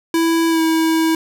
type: tone with pitch glide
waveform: square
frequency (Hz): 330 to 323.2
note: E4 to E4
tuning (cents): +2 to -34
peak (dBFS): -14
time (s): 0.14-1.15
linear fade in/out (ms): 2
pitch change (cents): -36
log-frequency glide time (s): 0.49-0.61
effects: none